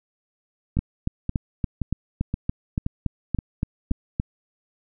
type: two click trains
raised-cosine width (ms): 5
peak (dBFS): -10 / -12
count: 13 / 7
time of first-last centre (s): 0.79-4.199 / 0.77-3.911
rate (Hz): 3.52 / 1.91
effects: none